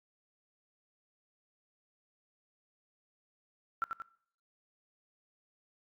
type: tone with echo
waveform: sine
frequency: 1355 Hz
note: E6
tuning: 47 cents sharp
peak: -28 dBFS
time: 3.82-3.84 s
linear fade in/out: 0 ms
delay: 90 ms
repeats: 2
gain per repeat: -5 dB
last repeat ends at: 4.02 s
effects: noise-tail reverb RT60 0.6 s tail -21 dB re dry + Opus 48 kbps